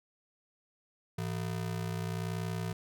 square ring-modulated tone, 137.6 Hz, C#3, 12 cents flat, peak -31 dBFS, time 1.18-2.73 s, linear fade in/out 5 ms, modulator 30.5 Hz, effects none

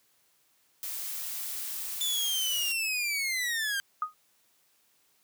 blue noise, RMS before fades -36 dBFS, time 0.83-2.72 s, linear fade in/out 0 ms
sawtooth linear sweep, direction down, 3520 to 1568 Hz, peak -25 dBFS, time 2.01-3.8 s, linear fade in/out 0 ms
sine tone with exponential decay, 1245 Hz, D#6, 1 cent sharp, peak -23 dBFS, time 4.02-4.14 s, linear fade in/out 2 ms, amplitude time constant 25 ms
effects white hiss -68 dBFS RMS until 5.23 s + high-pass 100 Hz 12 dB/octave

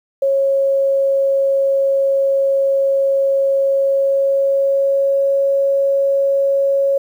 sine tone with pitch glide, 547 to 551.8 Hz, C#5 to C#5, -23 to -8 cents, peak -12 dBFS, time 0.22-6.98 s, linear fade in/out 5 ms, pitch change +15 cents, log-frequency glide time 3.57-5.38 s, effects 8-bit

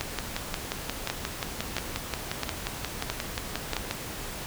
two click trains, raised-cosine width 0.2 ms, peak -10 / -11 dBFS, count 5 / 23, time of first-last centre 1.1-3.767 / 0.01-3.911 s, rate 1.5 / 5.64 Hz, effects pink hiss -37 dBFS RMS until 4.46 s

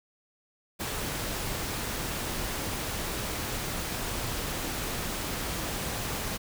pink noise, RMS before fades -33 dBFS, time 0.79-6.38 s, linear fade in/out 20 ms, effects none

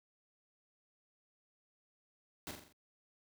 pink noise with echo, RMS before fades -43 dBFS, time 2.47-2.51 s, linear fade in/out 0 ms, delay 43 ms, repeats 5, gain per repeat -5 dB, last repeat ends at 2.725 s, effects high-pass 80 Hz 12 dB/octave

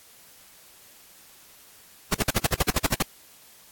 pink noise bursts, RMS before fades -21 dBFS, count 12, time 2.12-3.026 s, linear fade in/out 5 ms, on 26 ms, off 54 ms, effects white hiss -52 dBFS RMS until 3.71 s + AAC 64 kbps

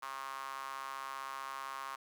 sawtooth tone with high-pass filter, 135.5 Hz, C#3, 39 cents flat, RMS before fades -43 dBFS, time 0.02-1.96 s, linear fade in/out 10 ms, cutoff 1100 Hz, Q 5.1, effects none

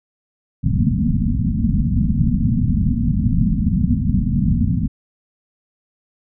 white low-pass noise, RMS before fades -17 dBFS, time 0.63-4.88 s, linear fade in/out 20 ms, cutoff 250 Hz, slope 96 dB/octave, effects none

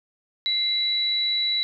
sine tone pair together, 2093 / 3935 Hz, C7 / B7, 0 / -7 cents, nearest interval major seventh, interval 1093 cents, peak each -32 / -21 dBFS, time 0.46-1.63 s, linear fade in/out 0 ms, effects none

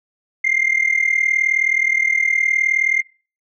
sine tone with amplitude modulation, 2100 Hz, C7, 6 cents sharp, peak -9 dBFS, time 0.44-3.02 s, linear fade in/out 10 ms, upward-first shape sine, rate 39.2 Hz, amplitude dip 90%, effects noise-tail reverb RT60 0.4 s tail -26 dB re dry + tanh soft clip ceiling -9 dBFS

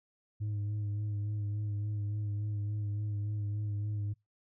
sine tone with vibrato, 104 Hz, G#2, 3 cents sharp, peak -29 dBFS, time 0.4-4.14 s, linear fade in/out 20 ms, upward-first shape sine, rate 3.5 Hz, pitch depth 29 cents each way, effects noise-tail reverb RT60 0.2 s tail -26 dB re dry + tanh soft clip ceiling -31 dBFS

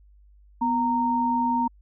sine tone pair together, 246.9 / 925.2 Hz, B3 / A#5, 0 / -13 cents, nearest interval octave + major seventh, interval 2287 cents, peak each -25 / -22 dBFS, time 0.61-1.68 s, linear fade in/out 10 ms, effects added 50 Hz sine -51 dBFS peak until 1.81 s

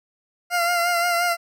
20% pulse tone with vibrato, 695 Hz, F5, 9 cents flat, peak -14 dBFS, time 0.5-1.37 s, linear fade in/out 50 ms, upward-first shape sine, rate 5.7 Hz, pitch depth 35 cents each way, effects none

